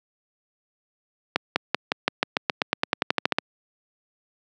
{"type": "accelerating click train", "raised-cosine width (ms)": 0.3, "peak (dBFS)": -3, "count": 18, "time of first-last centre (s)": [1.36, 3.385], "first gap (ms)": 200, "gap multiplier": 0.93, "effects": ["high-pass 200 Hz 12 dB/octave"]}